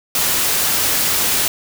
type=noise; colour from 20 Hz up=white; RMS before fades=-17 dBFS; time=0.15-1.48 s; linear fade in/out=2 ms; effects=none